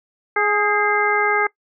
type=harmonic tone with a mistuned harmonic; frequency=417 Hz; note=G#4; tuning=7 cents sharp; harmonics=1 / 2 / 3 / 4 / 5; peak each=-22 / -22 / -22 / -22 / -22 dBFS; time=0.36-1.47 s; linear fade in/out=5 ms; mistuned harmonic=4; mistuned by=-54 cents; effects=noise-tail reverb RT60 0.1 s tail -21 dB re dry